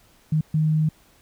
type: tone bursts at uneven times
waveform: sine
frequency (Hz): 155.56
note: D#3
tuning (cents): 0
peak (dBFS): -17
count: 2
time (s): 0.32-0.41 / 0.54-0.89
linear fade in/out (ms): 5
effects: pink hiss -57 dBFS RMS until 1.21 s